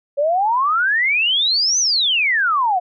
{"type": "exponential two-way sweep", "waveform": "sine", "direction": "up then down", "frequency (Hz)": [550, 6270, 690], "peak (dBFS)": -14, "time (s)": [0.17, 2.8], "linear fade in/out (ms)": 20, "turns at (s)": 1.79, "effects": []}